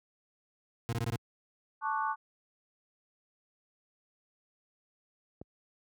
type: tone bursts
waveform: 40% pulse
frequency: 116.54 Hz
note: A#2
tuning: in tune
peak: -29 dBFS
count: 5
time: 0.89-1.158 s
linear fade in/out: 0 ms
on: 36 ms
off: 22 ms
type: chord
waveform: sine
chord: D major seventh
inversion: second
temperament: equal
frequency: 880 / 1108.7 / 1174.7 / 1480 Hz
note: A5 / C#6 / D6 / F#6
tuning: 0 / 0 / 0 / 0 cents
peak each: -33 / -34 / -37 / -38 dBFS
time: 1.81-2.16 s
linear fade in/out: 50 ms
type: click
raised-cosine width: 2 ms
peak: -30 dBFS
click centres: 5.415 s
effects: high-pass 60 Hz 12 dB/octave